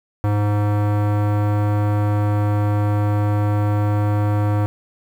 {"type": "tone with low-pass filter", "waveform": "square", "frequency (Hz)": 103.83, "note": "G#2", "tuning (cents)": 0, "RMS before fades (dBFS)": -18, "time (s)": [0.24, 4.66], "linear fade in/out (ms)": 0, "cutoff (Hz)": 1200, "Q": 1.1, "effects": ["7-bit"]}